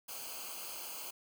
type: noise with comb filter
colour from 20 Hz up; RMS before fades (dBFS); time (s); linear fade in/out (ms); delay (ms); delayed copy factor
white; -44; 0.08-1.11; 10; 0.54; -0.8
effects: none